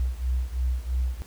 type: beating tone pair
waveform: sine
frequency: 61.74 / 64.74 Hz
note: B1 / C2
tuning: 0 / -18 cents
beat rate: 3 Hz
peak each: -25 / -27 dBFS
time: 0-1.22 s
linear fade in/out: 0 ms
effects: tanh soft clip ceiling -18 dBFS + pink hiss -51 dBFS RMS until 1.26 s